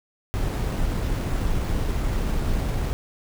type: noise with sample-and-hold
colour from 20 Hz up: brown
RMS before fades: -24 dBFS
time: 0.34-2.93 s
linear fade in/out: 0 ms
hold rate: 8820 Hz
effects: none